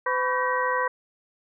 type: tone cluster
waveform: sine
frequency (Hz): 507 / 995 / 1128 / 1543 / 1903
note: B4 / B5 / C#6 / G6 / A#6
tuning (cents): +45 / +13 / +30 / -28 / +35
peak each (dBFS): -28 / -26 / -30 / -30 / -30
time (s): 0.06-0.88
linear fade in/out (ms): 5
effects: none